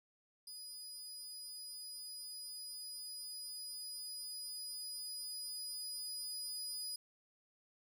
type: tone with level ramp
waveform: 25% pulse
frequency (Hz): 4948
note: D#8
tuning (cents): -10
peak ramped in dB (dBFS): -43 to -36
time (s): 0.47-6.96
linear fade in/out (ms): 5
effects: 13-bit